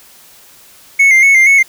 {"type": "tone with vibrato", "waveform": "triangle", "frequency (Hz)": 2151, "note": "C7", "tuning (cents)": 47, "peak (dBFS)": -3, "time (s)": [0.99, 1.63], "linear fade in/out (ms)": 10, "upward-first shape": "square", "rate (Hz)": 4.2, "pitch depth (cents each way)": 43, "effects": ["white hiss -42 dBFS RMS until 1.68 s"]}